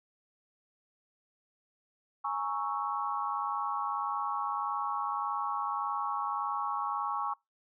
sine chord, A# half-diminished seventh, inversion third, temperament equal, 830.6 / 932.3 / 1108.7 / 1318.5 Hz, G#5 / A#5 / C#6 / E6, 0 / 0 / 0 / 0 cents, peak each -36 / -39 / -33 / -39 dBFS, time 2.24-7.34 s, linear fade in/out 10 ms, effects noise-tail reverb RT60 0.2 s tail -25 dB re dry

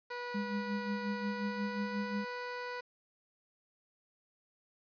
15% pulse tone with pitch glide, 487.6 to 492.1 Hz, B4 to B4, -22 to -6 cents, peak -32 dBFS, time 0.1-2.81 s, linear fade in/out 10 ms, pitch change +16 cents, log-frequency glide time 1.15-2.05 s
sine tone with tremolo, 204.2 Hz, G#3, 29 cents flat, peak -32 dBFS, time 0.34-2.25 s, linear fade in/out 10 ms, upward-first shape sine, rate 5.6 Hz, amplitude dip 70%
effects resampled to 11025 Hz + 10-bit

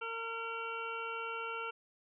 harmonic tone with a mistuned harmonic, 457.3 Hz, A#4, 33 cents flat, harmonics 1 / 2 / 3 / 5 / 6 / 7, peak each -44 / -46 / -40 / -49 / -45 / -53 dBFS, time 0.01-1.71 s, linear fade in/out 10 ms, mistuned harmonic 7, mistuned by -77 cents, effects none

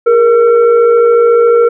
sine tone with frequency modulation, 470 Hz, A#4, 14 cents sharp, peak -4 dBFS, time 0.06-1.69 s, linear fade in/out 10 ms, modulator 886 Hz, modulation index 0.52, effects none

